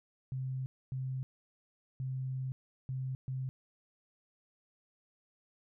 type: tone bursts at uneven times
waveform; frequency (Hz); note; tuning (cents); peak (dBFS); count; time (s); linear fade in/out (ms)
sine; 130.81; C3; 0; -34; 5; 0.32-0.66 / 0.92-1.23 / 2-2.52 / 2.89-3.15 / 3.28-3.49; 0
effects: none